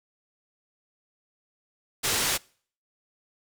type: low-pass noise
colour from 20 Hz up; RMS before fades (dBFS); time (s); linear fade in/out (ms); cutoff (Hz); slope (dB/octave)
white; -26; 2.03-2.38; 20; 8900; 12
effects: noise-tail reverb RT60 0.5 s tail -25 dB re dry